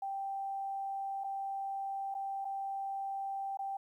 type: tone with dropouts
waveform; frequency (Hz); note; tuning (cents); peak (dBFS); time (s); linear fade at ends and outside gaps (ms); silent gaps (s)
sine; 784; G5; 0; -35; 0.02-3.77; 5; 1.238-1.242 / 2.143-2.149 / 2.447-2.451 / 3.572-3.59
effects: 12-bit